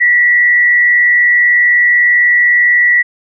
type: tone with frequency modulation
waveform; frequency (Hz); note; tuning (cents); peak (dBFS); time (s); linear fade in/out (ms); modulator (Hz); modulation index
sine; 1944; B6; -28; -6; 0-3.03; 20; 98.2; 0.48
effects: none